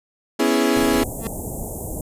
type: chord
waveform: 35% pulse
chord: C# minor seventh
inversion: third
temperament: equal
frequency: 246.9 / 277.2 / 329.6 / 415.3 Hz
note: B3 / C#4 / E4 / G#4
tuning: 0 / 0 / 0 / 0 cents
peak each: -20 dBFS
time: 0.39-1.04 s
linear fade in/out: 10 ms
type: band-stop noise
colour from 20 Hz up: pink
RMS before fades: -29 dBFS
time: 0.76-2.01 s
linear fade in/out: 2 ms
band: 800 to 7400 Hz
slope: 48 dB/octave
type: tone with exponential growth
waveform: 30% pulse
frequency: 226.4 Hz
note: A3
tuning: 50 cents sharp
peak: -19 dBFS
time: 1.17-1.27 s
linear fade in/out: 2 ms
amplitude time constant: 21 ms
effects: resampled to 32000 Hz